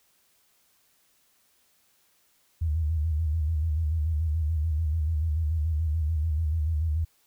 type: tone with vibrato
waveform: sine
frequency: 78.6 Hz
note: D#2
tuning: 18 cents sharp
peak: -23 dBFS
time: 2.61-7.05 s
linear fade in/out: 10 ms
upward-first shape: square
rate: 6.9 Hz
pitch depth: 76 cents each way
effects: white hiss -66 dBFS RMS until 7.26 s